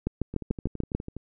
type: two click trains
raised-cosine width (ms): 3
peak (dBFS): -23 / -13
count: 11 / 7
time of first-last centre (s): 0.34-1.166 / 0.07-0.95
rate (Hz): 12.1 / 6.82
effects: none